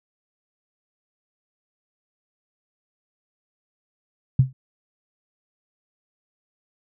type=tone with exponential decay; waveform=sine; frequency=130.81 Hz; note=C3; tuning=in tune; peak=-8 dBFS; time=4.39-4.53 s; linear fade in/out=5 ms; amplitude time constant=29 ms; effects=none